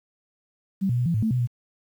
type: tone with pitch steps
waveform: sine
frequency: 193.6 / 121.4 / 123 / 169.3 / 109.2 / 221.3 / 125.2 / 121 Hz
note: G3 / B2 / B2 / E3 / A2 / A3 / B2 / B2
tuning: -21 / -29 / -7 / +46 / -13 / +10 / +24 / -35 cents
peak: -20 dBFS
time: 0.81-1.474 s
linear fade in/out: 20 ms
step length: 83 ms
effects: 9-bit